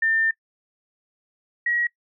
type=tone pair in turn; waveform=sine; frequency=1800 / 1907 Hz; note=A6 / A#6; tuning=+39 / +39 cents; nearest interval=minor second; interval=100 cents; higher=second; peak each=-18 / -20 dBFS; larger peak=first; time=0.02-0.31 / 1.66-1.87 s; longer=first; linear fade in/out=5 ms; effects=noise-tail reverb RT60 0.1 s tail -23 dB re dry